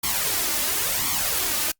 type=noise with flanger; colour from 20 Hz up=white; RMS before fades=-24 dBFS; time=0.03-1.72 s; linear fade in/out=10 ms; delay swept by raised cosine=0.9 to 3.4 ms; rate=0.95 Hz; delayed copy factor=+0.6; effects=noise-tail reverb RT60 0.1 s tail -26 dB re dry + Opus 48 kbps